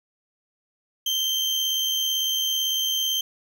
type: tone with amplitude modulation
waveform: 35% pulse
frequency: 3136 Hz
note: G7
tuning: in tune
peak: -19 dBFS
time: 1.06-3.21 s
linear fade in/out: 5 ms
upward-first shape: sine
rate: 77.9 Hz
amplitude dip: 30%
effects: none